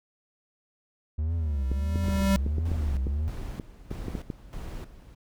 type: tone with vibrato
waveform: triangle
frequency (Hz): 74.1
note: D2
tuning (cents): +16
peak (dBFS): -23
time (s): 1.18-3.29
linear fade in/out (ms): 10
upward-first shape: triangle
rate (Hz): 1.5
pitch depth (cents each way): 240
type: tone with exponential growth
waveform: square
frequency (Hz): 195.3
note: G3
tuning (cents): -6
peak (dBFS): -20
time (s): 1.3-2.36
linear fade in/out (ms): 0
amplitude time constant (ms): 230
type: clicks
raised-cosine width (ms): 3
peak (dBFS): -19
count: 12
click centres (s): 1.716 / 1.958 / 2.084 / 2.464 / 2.583 / 2.716 / 3.069 / 3.598 / 3.914 / 4.083 / 4.152 / 4.302
type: noise with tremolo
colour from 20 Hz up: brown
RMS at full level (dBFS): -36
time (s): 2.03-5.15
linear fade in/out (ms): 10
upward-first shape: square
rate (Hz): 1.6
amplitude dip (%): 75
effects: none